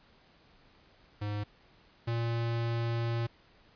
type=tone pair in turn; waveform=square; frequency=103.83 / 116.55 Hz; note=G#2 / A#2; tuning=0 / 0 cents; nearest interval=major second; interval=200 cents; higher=second; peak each=-33 / -30 dBFS; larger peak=second; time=1.21-1.44 / 2.07-3.27 s; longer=second; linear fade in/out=10 ms; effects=pink hiss -62 dBFS RMS until 3.75 s + resampled to 11025 Hz